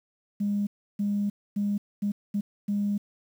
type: tone bursts at uneven times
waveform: sine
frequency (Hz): 203.9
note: G#3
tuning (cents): -32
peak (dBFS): -23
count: 6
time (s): 0.4-0.67 / 0.99-1.3 / 1.56-1.78 / 2.02-2.12 / 2.34-2.41 / 2.68-2.98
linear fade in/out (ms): 10
effects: tanh soft clip ceiling -19 dBFS + 9-bit